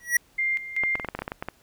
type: tone with exponential growth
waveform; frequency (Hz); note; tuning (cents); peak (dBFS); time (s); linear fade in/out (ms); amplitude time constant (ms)
square; 1926; B6; -44; -15; 0-0.17; 5; 35
type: tone with tremolo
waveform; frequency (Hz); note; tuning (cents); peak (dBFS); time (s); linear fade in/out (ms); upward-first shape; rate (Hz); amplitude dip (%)
sine; 2100; C7; +6; -22; 0.38-1.06; 10; square; 2.6; 75
type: clicks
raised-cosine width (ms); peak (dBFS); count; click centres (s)
0.5; -15; 12; 0.836 / 0.954 / 0.998 / 1.047 / 1.087 / 1.15 / 1.19 / 1.22 / 1.279 / 1.319 / 1.425 / 1.486
effects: pink hiss -60 dBFS RMS until 1.62 s